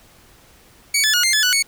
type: tone with pitch steps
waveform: 15% pulse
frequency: 2254 / 1729 / 1444 / 2103 / 1720 / 1482 / 2219 Hz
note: C#7 / A6 / F#6 / C7 / A6 / F#6 / C#7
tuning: +28 / -31 / -43 / +8 / -40 / +2 / +1 cents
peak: -8 dBFS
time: 0.94-1.626 s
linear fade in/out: 5 ms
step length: 98 ms
effects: pink hiss -50 dBFS RMS until 1.67 s